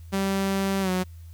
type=tone with pitch glide; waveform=sawtooth; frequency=194.6 to 183.78 Hz; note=G3 to F#3; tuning=-12 to -11 cents; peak=-19 dBFS; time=0.12-1.04 s; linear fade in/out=20 ms; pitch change=-99 cents; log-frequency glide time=0.81-0.9 s; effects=added 83 Hz sine -40 dBFS peak until 1.33 s + white hiss -61 dBFS RMS until 1.33 s